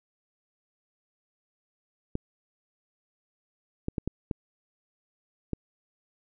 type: clicks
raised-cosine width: 3 ms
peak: -16 dBFS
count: 6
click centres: 2.154 / 3.884 / 3.982 / 4.076 / 4.312 / 5.533 s
effects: none